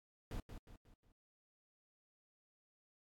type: noise with echo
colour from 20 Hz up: brown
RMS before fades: -43 dBFS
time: 0.31-0.4 s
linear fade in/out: 2 ms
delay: 180 ms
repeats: 4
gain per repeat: -7 dB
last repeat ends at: 1.12 s
effects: AAC 64 kbps